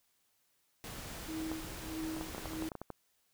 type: noise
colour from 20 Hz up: pink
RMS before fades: -45 dBFS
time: 0.84-2.69 s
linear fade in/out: 0 ms
type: tone with tremolo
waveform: sine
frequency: 318.2 Hz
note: D#4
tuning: 39 cents sharp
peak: -36 dBFS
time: 1.28-2.69 s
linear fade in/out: 10 ms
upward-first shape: sine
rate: 1.6 Hz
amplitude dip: 95%
type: clicks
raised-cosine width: 1 ms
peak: -27 dBFS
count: 12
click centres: 1.516 / 2.166 / 2.211 / 2.348 / 2.381 / 2.457 / 2.534 / 2.623 / 2.718 / 2.753 / 2.816 / 2.903 s
effects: white hiss -75 dBFS RMS until 3.33 s